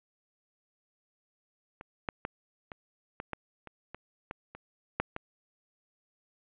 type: clicks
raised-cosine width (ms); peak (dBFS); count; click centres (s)
0.5; -28 / -16 / -18 / -26 / -22 / -19 / -29 / -26 / -22 / -29 / -12 / -20; 12; 1.811 / 2.088 / 2.251 / 2.718 / 3.201 / 3.333 / 3.673 / 3.946 / 4.311 / 4.55 / 5 / 5.164
effects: resampled to 8000 Hz + 9-bit